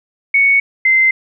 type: tone pair in turn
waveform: sine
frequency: 2222 / 2074 Hz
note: C#7 / C7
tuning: +4 / -16 cents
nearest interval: minor second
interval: 120 cents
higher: first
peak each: -8 dBFS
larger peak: neither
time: 0.34-0.6 / 0.85-1.11 s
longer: neither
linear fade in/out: 5 ms
effects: none